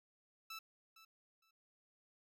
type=tone with echo; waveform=15% pulse; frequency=1318.5 Hz; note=E6; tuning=in tune; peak=-40 dBFS; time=0.5-0.59 s; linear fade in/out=5 ms; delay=460 ms; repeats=2; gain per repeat=-14 dB; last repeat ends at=1.51 s; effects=none